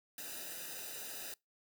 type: noise with comb filter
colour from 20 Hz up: white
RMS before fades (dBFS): -45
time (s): 0.18-1.34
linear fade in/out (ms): 2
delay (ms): 0.91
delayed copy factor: -0.95
effects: noise-tail reverb RT60 0.2 s tail -25 dB re dry